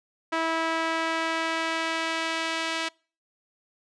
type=tone with band-pass filter sweep; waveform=sawtooth; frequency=326 Hz; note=E4; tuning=19 cents flat; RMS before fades=-28 dBFS; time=0.32-2.89 s; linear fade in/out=10 ms; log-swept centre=1400 to 2900 Hz; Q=0.88; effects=noise-tail reverb RT60 0.4 s tail -26 dB re dry + resampled to 22050 Hz